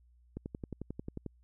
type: click train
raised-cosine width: 3 ms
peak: -26 dBFS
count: 11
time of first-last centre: 0.37-1.263 s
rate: 11.2 Hz
effects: added 60 Hz sine -61 dBFS peak until 1.43 s